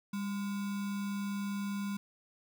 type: tone with sample-and-hold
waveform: sine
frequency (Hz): 200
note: G3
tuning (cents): +35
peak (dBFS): -33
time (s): 0.13-1.97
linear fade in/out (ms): 5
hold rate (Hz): 1225
effects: none